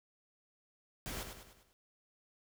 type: noise with echo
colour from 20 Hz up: pink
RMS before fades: -42 dBFS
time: 1.06-1.23 s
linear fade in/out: 0 ms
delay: 100 ms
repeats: 5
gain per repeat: -6 dB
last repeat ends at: 1.73 s
effects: none